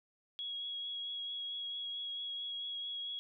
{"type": "tone with vibrato", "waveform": "sine", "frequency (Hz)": 3322, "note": "G#7", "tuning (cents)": 0, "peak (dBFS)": -38, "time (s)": [0.39, 3.19], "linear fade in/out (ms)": 0, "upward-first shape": "triangle", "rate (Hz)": 4.5, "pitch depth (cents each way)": 16, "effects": []}